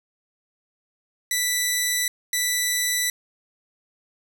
10% pulse tone pair in turn, 1975.5 / 1975.5 Hz, B6 / B6, 0 / 0 cents, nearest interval unison, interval 0 cents, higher neither, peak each -12 dBFS, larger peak neither, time 1.31-2.08 / 2.33-3.1 s, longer neither, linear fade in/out 2 ms, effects none

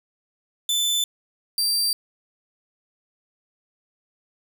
sawtooth tone pair in turn, 3520 / 4699 Hz, A7 / D8, 0 / 0 cents, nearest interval perfect fourth, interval 500 cents, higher second, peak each -17 dBFS, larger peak neither, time 0.69-1.04 / 1.58-1.93 s, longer neither, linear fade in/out 2 ms, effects 8-bit

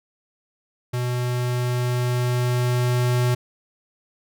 square tone with level ramp, 123.47 Hz, B2, in tune, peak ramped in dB -23 to -18 dBFS, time 0.93-3.35 s, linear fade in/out 10 ms, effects none

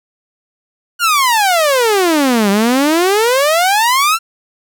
sawtooth exponential two-way sweep, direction down then up, 1462 to 194.1 to 1379 Hz, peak -6 dBFS, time 0.99-4.19 s, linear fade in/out 50 ms, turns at 2.5 s, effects none

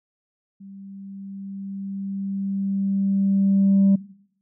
sine tone with level ramp, 196 Hz, G3, in tune, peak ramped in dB -39 to -11 dBFS, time 0.6-3.96 s, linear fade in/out 10 ms, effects noise-tail reverb RT60 0.7 s tail -21 dB re dry + tanh soft clip ceiling -11 dBFS

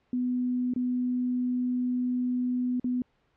sine tone with dropouts, 248.9 Hz, B3, 14 cents sharp, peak -25 dBFS, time 0.13-3.02 s, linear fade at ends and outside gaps 2 ms, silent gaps 0.737-0.761 / 2.798-2.843 s, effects pink hiss -70 dBFS RMS until 3.36 s + low-pass 3000 Hz 12 dB/octave

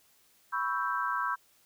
sine chord, C# half-diminished seventh, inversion third, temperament equal, 987.8 / 1108.7 / 1318.5 / 1568 Hz, B5 / C#6 / E6 / G6, 0 / 0 / 0 / 0 cents, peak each -34 dBFS, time 0.52-1.36 s, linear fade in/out 20 ms, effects white hiss -65 dBFS RMS until 1.65 s

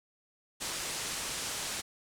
white low-pass noise, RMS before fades -37 dBFS, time 0.6-1.82 s, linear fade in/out 20 ms, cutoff 9400 Hz, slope 24 dB/octave, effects none

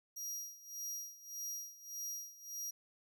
sawtooth tone with tremolo, 5720 Hz, F8, 41 cents sharp, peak -37 dBFS, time 0.16-2.71 s, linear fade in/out 10 ms, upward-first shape sine, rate 1.7 Hz, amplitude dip 85%, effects none

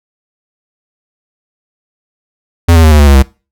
square tone with pitch steps, 84.6 / 81.39 / 78.3 / 75.33 / 72.47 / 69.72 / 67.07 Hz, E2 / E2 / D#2 / D2 / D2 / C#2 / C2, +45 / -21 / +11 / +45 / -22 / +11 / +43 cents, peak -3 dBFS, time 2.68-3.226 s, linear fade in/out 10 ms, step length 78 ms, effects noise-tail reverb RT60 0.3 s tail -22 dB re dry

